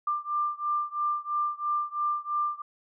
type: beating tone pair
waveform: sine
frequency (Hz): 1188 / 1191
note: D6 / D6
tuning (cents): +20 / +24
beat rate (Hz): 3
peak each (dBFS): -29 / -30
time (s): 0.07-2.62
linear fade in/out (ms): 5
effects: none